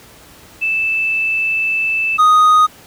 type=tone pair in turn; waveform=sine / triangle; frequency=2637 / 1244.5 Hz; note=E7 / D#6; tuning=0 / 0 cents; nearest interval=octave + minor second; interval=1300 cents; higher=first; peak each=-14 / -5 dBFS; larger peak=second; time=0.61-2.18 / 2.18-2.67 s; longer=first; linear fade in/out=20 ms; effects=pink hiss -42 dBFS RMS until 2.86 s + high-pass 60 Hz 12 dB/octave